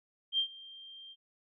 sine tone with ADSR envelope, 3174 Hz, G7, 21 cents sharp, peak -25 dBFS, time 0.32-1.16 s, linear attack 64 ms, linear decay 89 ms, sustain -22 dB, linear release 47 ms, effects none

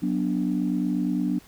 sine chord, B minor, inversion second, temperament equal with one note detuned, 185 / 245.2 / 293.7 Hz, F#3 / B3 / D4, 0 / -12 / 0 cents, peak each -26 dBFS, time 0.02-1.39 s, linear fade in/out 10 ms, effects tanh soft clip ceiling -14 dBFS + pink hiss -53 dBFS RMS until 1.47 s

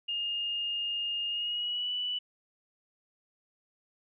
sine tone with pitch glide, 2833 to 2964 Hz, F7 to F#7, +24 to +2 cents, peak -30 dBFS, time 0.08-2.19 s, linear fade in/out 10 ms, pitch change +78 cents, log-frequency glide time 1.28-1.91 s, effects none

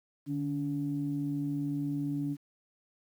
sine tone pair together, 147.7 / 285.3 Hz, D3 / C#4, +10 / +50 cents, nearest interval major seventh, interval 1140 cents, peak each -34 / -31 dBFS, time 0.26-2.37 s, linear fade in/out 50 ms, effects tanh soft clip ceiling -22 dBFS + 10-bit

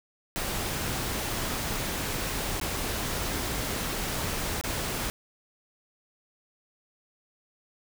pink noise with dropouts, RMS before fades -31 dBFS, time 0.36-5.1 s, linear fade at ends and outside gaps 0 ms, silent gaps 2.599-2.613 / 4.612-4.638 s, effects none

